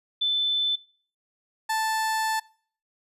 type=tone pair in turn; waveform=sine / 30% pulse; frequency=3520 / 880 Hz; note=A7 / A5; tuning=0 / 0 cents; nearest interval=2 octaves; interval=2400 cents; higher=first; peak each=-21 dBFS; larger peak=neither; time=0.21-0.76 / 1.69-2.4 s; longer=second; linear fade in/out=10 ms; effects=noise-tail reverb RT60 0.5 s tail -24 dB re dry + resampled to 32000 Hz